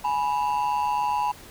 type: ring-modulated tone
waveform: triangle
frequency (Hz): 910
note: A#5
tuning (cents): -42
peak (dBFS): -17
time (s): 0.04-1.32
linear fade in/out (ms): 10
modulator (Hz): 73.8
effects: pink hiss -46 dBFS RMS until 1.5 s